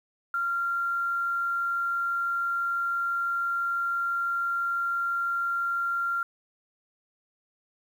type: tone with quantisation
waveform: sine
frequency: 1383 Hz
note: F6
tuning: 17 cents flat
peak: -25 dBFS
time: 0.34-6.23 s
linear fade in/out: 2 ms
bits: 9
effects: none